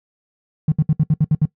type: tone bursts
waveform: triangle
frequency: 153.4 Hz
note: D#3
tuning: 24 cents flat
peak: -7 dBFS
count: 8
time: 0.68-1.455 s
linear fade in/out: 5 ms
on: 40 ms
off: 65 ms
effects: noise-tail reverb RT60 0.1 s tail -24 dB re dry + tanh soft clip ceiling -9 dBFS